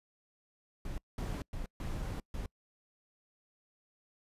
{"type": "noise bursts at uneven times", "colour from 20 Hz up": "brown", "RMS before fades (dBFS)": -38, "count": 5, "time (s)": [[0.85, 0.98], [1.18, 1.42], [1.53, 1.66], [1.8, 2.2], [2.34, 2.46]], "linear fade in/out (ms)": 2, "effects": ["noise-tail reverb RT60 0.1 s tail -26 dB re dry", "resampled to 32000 Hz"]}